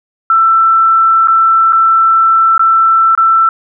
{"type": "tone with dropouts", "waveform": "sine", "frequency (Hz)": 1334, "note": "E6", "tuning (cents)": 20, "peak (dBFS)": -5, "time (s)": [0.3, 3.49], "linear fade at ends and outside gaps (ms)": 2, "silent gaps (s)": [[1.274, 1.282], [1.724, 1.73], [2.579, 2.594], [3.151, 3.176]], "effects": []}